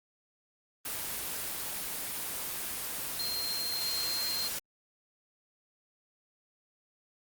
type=tone in noise; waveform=sine; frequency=4186 Hz; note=C8; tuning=in tune; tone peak=-32 dBFS; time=3.19-4.48 s; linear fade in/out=5 ms; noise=white; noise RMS=-36 dBFS; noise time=0.85-4.59 s; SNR=+1 dB; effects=Opus 24 kbps